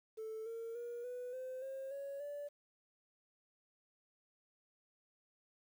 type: tone with pitch steps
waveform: sine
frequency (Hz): 440 / 457.6 / 476 / 495 / 514.9 / 535.5 / 556.9 / 579.2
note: A4 / A#4 / A#4 / B4 / C5 / C5 / C#5 / D5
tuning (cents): 0 / -32 / +36 / +4 / -28 / +40 / +8 / -24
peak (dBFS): -40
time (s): 0.17-2.49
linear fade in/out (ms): 20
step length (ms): 290
effects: tanh soft clip ceiling -40 dBFS + 11-bit